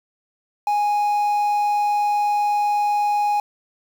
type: tone with quantisation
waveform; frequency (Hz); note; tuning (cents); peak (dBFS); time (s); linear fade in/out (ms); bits
triangle; 828; G#5; -5; -15; 0.67-3.4; 2; 7
effects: none